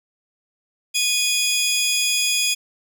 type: tone pair together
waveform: 20% pulse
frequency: 2469 / 3357 Hz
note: D#7 / G#7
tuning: -14 / +18 cents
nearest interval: perfect fourth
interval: 532 cents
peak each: -16 / -15 dBFS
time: 0.94-2.55 s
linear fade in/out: 20 ms
effects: none